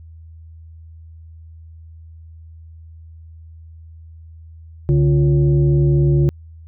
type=tone with frequency modulation; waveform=sine; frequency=142 Hz; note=C#3; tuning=42 cents sharp; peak=-11 dBFS; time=4.89-6.29 s; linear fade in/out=0 ms; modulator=208 Hz; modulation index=0.72; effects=added 81 Hz sine -37 dBFS peak until 6.67 s